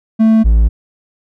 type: tone pair in turn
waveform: triangle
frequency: 221.6 / 55.4 Hz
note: A3 / A1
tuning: +13 / +13 cents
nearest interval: 2 octaves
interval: 2400 cents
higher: first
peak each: -4 dBFS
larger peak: neither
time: 0.19-0.44 / 0.44-0.69 s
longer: neither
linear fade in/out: 20 ms
effects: none